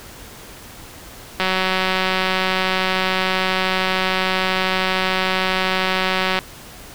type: click train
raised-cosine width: 0.3 ms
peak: -3 dBFS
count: 934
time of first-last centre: 1.4-6.389 s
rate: 187 Hz
effects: pink hiss -39 dBFS RMS until 6.94 s